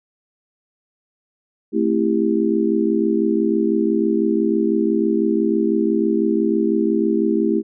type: chord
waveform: sine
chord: A minor seventh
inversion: none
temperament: just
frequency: 220 / 264 / 330 / 396 Hz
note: A3 / C4 / E4 / G4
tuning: 0 / +16 / +2 / +18 cents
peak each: -20 / -25 / -19 / -21 dBFS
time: 1.72-7.63 s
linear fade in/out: 50 ms
effects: none